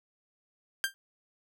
sawtooth tone with exponential decay, 1585 Hz, G6, 19 cents sharp, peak -19 dBFS, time 0.84-0.94 s, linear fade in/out 0 ms, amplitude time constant 20 ms, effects none

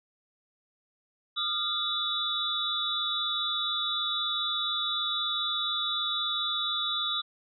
sine tone cluster, 1219 / 1383 / 3503 / 3824 Hz, D#6 / F6 / A7 / A#7, -36 / -17 / -8 / +43 cents, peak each -36 / -38 / -31 / -31 dBFS, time 1.36-7.22 s, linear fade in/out 20 ms, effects none

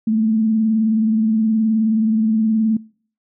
sine tone with vibrato, 220 Hz, A3, in tune, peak -14 dBFS, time 0.07-2.77 s, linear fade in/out 5 ms, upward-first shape triangle, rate 19 Hz, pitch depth 58 cents each way, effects noise-tail reverb RT60 0.5 s tail -24 dB re dry

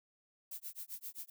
violet noise with tremolo, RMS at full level -43 dBFS, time 0.51-1.3 s, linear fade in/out 5 ms, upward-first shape sine, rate 7.6 Hz, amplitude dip 100%, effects none

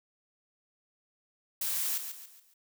blue noise with echo, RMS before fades -32 dBFS, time 1.61-1.98 s, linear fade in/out 5 ms, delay 140 ms, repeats 4, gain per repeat -8 dB, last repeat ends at 2.54 s, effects none

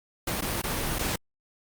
pink noise with dropouts, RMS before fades -29 dBFS, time 0.27-1.16 s, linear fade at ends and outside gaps 5 ms, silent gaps 0.41-0.421 / 0.618-0.637 / 0.987-0.991 s, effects Opus 48 kbps

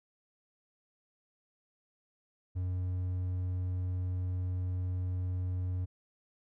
triangle tone, 91.1 Hz, F#2, 26 cents flat, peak -29 dBFS, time 2.55-5.86 s, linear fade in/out 20 ms, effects none

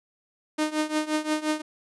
sawtooth tone with tremolo, 307.1 Hz, D#4, 23 cents flat, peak -17 dBFS, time 0.58-1.62 s, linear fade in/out 10 ms, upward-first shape triangle, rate 5.7 Hz, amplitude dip 90%, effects resampled to 24000 Hz

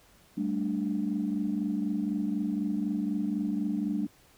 sine chord, G suspended second, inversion none, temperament equal, 196 / 220 / 293.7 Hz, G3 / A3 / D4, 0 / 0 / 0 cents, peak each -31 dBFS, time 0.37-4.07 s, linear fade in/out 10 ms, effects tanh soft clip ceiling -19 dBFS + pink hiss -60 dBFS RMS until 4.37 s

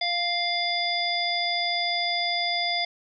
harmonic tone, 698.5 Hz, F5, in tune, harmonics 1 / 3 / 5 / 7, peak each -29 / -29 / -29 / -29 dBFS, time 0.01-2.85 s, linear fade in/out 5 ms, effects none

